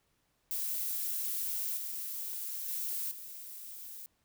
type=noise with level steps; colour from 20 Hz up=violet; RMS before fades=-35 / -39 / -36 / -46 dBFS; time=0.51-4.06 s; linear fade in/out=0 ms; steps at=1.77 / 2.68 / 3.11 s; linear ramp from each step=5 ms; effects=pink hiss -75 dBFS RMS until 4.24 s